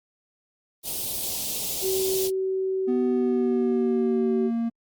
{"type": "band-stop noise", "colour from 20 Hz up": "white", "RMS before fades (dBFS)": -29, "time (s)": [0.83, 2.31], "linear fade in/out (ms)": 50, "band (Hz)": [760, 3000], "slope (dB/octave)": 24}
{"type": "tone", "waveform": "sine", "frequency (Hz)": 380, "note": "F#4", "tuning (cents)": 46, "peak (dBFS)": -23, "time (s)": [1.81, 4.51], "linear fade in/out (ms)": 50}
{"type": "tone with pitch glide", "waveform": "triangle", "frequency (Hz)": [248, 231.4], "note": ["B3", "A#3"], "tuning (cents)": [7, -13], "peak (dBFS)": -21, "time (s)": [2.87, 4.7], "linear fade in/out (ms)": 20, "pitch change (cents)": -120, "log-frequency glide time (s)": [3.07, 4.34]}
{"effects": ["Opus 32 kbps"]}